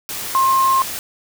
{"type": "tone in noise", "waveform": "sine", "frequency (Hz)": 1062, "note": "C6", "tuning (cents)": 25, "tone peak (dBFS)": -12, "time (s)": [0.35, 0.82], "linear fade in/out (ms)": 0, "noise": "white", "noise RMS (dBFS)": -27, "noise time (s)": [0.09, 0.99], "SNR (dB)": 12, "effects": []}